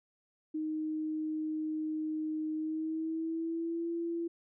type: tone with pitch glide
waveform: sine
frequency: 311.1 to 337.3 Hz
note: D#4 to E4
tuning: 0 to +40 cents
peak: -32 dBFS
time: 0.54-4.28 s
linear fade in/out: 10 ms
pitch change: +140 cents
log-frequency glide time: 2.54-3.89 s
effects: none